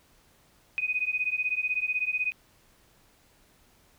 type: beating tone pair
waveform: sine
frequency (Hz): 2489 / 2505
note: D#7 / D#7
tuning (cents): 0 / +11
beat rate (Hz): 16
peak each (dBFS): -29 / -29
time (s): 0.78-2.32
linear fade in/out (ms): 0
effects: pink hiss -62 dBFS RMS until 3.98 s